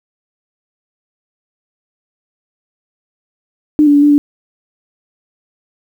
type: tone with pitch steps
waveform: sine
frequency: 301.1 / 289.6 / 287.5 / 293.1 / 289.8 Hz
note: D4 / D4 / D4 / D4 / D4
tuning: +43 / -24 / -37 / -3 / -23 cents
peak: -5 dBFS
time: 3.79-4.18 s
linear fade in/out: 0 ms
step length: 78 ms
effects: 7-bit